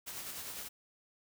white noise with tremolo, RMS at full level -42 dBFS, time 0.06-0.69 s, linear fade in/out 20 ms, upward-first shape sine, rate 9.9 Hz, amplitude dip 35%, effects none

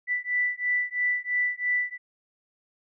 sine beating tone pair, 1975.5 / 1978.5 Hz, B6 / B6, 0 / +3 cents, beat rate 3 Hz, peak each -27 dBFS, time 0.07-1.98 s, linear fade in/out 50 ms, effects none

